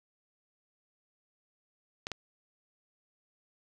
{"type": "clicks", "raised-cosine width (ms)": 0.2, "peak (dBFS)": -18, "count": 2, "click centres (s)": [2.069, 2.117], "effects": []}